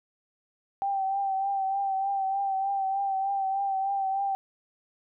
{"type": "tone with vibrato", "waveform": "sine", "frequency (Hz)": 781, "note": "G5", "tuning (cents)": -7, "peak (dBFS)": -25, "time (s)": [0.82, 4.35], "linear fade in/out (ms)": 0, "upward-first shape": "triangle", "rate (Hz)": 3.3, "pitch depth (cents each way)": 40, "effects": []}